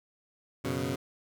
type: chord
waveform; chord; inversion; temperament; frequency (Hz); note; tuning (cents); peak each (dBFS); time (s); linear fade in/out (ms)
15% pulse; F# suspended fourth; none; equal; 92.5 / 123.47 / 138.59; F#2 / B2 / C#3; 0 / 0 / 0; -31 / -28 / -28; 0.64-0.96; 10
effects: none